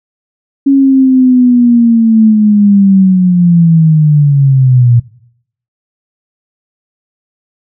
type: linear sweep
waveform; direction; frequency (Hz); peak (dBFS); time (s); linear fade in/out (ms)
sine; down; 277.2 to 117.2; -3; 0.66-5; 10
effects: noise-tail reverb RT60 0.7 s tail -20 dB re dry